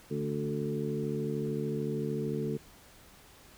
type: harmonic tone with a mistuned harmonic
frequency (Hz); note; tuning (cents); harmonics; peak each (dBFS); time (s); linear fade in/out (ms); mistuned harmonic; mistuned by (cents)
73.4; D2; 0; 2 / 3 / 4 / 5 / 6; -35 / -36 / -41 / -38 / -36; 0.1-2.58; 20; 4; -24
effects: pink hiss -56 dBFS RMS until 3.57 s